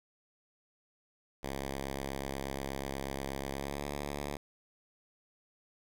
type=tone with pitch glide; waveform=5% pulse; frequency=68.3 to 71.74 Hz; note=C#2 to D2; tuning=-25 to -40 cents; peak=-25 dBFS; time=1.43-4.37 s; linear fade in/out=5 ms; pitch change=+85 cents; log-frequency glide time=3.52-3.84 s; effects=none